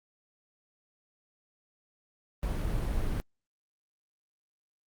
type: noise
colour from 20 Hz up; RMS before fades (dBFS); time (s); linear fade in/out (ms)
brown; -30; 2.43-3.2; 0
effects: Opus 32 kbps